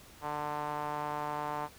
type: tone with band-pass filter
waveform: sawtooth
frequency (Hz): 148.6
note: D3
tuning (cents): +21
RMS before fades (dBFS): -36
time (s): 0.21-1.69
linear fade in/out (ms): 50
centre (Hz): 930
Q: 3
effects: pink hiss -55 dBFS RMS until 1.78 s